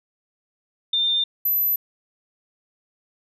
sine tone pair in turn, 3604 / 12039 Hz, A7 / F#9, +41 / +29 cents, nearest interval octave + major sixth, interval 2088 cents, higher second, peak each -18 dBFS, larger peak neither, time 0.93-1.24 / 1.45-1.76 s, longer neither, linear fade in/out 5 ms, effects none

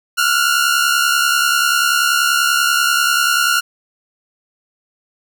sawtooth tone pair together, 1374.7 / 1445 Hz, F6 / F#6, -28 / -41 cents, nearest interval minor second, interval 87 cents, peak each -12 dBFS, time 0.17-3.61 s, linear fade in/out 20 ms, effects none

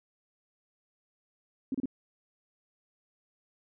sine tone bursts, 264.7 Hz, C4, 20 cents sharp, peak -28 dBFS, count 3, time 1.72-1.857 s, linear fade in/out 2 ms, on 25 ms, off 31 ms, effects none

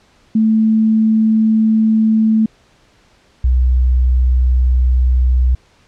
sine tone pair in turn, 219.8 / 62.76 Hz, A3 / B1, -2 / +28 cents, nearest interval octave + minor seventh, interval 2170 cents, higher first, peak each -9 dBFS, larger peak neither, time 0.35-2.46 / 3.44-5.55 s, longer neither, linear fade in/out 5 ms, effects pink hiss -52 dBFS RMS until 5.87 s + low-pass 6000 Hz 12 dB/octave

